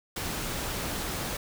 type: noise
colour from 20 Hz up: pink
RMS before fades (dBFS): -33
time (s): 0.16-1.37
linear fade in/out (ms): 5
effects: none